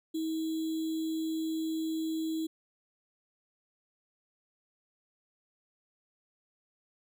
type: tone with sample-and-hold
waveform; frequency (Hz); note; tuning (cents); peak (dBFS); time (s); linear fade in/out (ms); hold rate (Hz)
sine; 320; D#4; +49; -30; 0.14-2.47; 10; 3675
effects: none